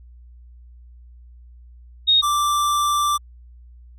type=tone pair in turn; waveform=sine / square; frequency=3729 / 1174.6 Hz; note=A#7 / D6; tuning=0 / 0 cents; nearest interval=octave + minor sixth; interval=2000 cents; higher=first; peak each=-12 / -18 dBFS; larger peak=first; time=2.07-2.22 / 2.22-3.18 s; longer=second; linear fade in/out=20 ms; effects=added 60 Hz sine -42 dBFS peak until 3.98 s + resampled to 32000 Hz